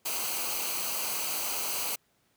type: noise with comb filter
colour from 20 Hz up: white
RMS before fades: -32 dBFS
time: 0.05-1.96 s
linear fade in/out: 10 ms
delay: 0.56 ms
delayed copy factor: -0.65
effects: pink hiss -70 dBFS RMS until 2.36 s + high-pass 80 Hz 12 dB/octave